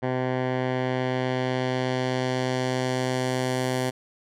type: tone with low-pass filter sweep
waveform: 10% pulse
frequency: 128.1 Hz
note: C3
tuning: 36 cents flat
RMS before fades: -26 dBFS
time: 0.02-3.91 s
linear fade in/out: 20 ms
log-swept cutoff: 1700 to 12000 Hz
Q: 0.84
effects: none